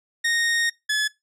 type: tone pair in turn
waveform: sawtooth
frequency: 1857 / 1711.7 Hz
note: A#6 / A6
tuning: -7 / -48 cents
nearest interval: minor second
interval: 141 cents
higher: first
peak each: -16 dBFS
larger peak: neither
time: 0.24-0.7 / 0.89-1.08 s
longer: first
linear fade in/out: 10 ms
effects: noise-tail reverb RT60 0.2 s tail -22 dB re dry + low-pass 9000 Hz 12 dB/octave